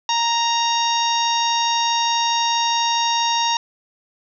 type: harmonic tone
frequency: 932.3 Hz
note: A#5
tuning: in tune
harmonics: 1 / 2 / 3 / 4 / 5 / 6 / 7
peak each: -19 / -31 / -27 / -24 / -33 / -25 / -34 dBFS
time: 0.09-3.57 s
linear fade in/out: 2 ms
effects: none